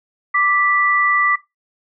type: tone pair together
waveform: sine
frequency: 1174.7 / 1969.9 Hz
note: D6 / B6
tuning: 0 / -5 cents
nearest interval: major sixth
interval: 895 cents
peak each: -16 dBFS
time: 0.34-1.36 s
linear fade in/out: 10 ms
effects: noise-tail reverb RT60 0.2 s tail -17 dB re dry